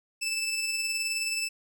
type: tone with tremolo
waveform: 20% pulse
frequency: 2637 Hz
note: E7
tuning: in tune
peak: -22 dBFS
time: 0.21-1.49 s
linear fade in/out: 20 ms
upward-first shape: sine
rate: 19 Hz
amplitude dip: 35%
effects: none